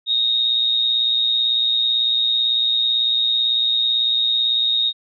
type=tone with amplitude modulation; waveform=sine; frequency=3729 Hz; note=A#7; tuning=in tune; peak=-13 dBFS; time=0.06-4.93 s; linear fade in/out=50 ms; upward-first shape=sine; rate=118 Hz; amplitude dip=55%; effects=none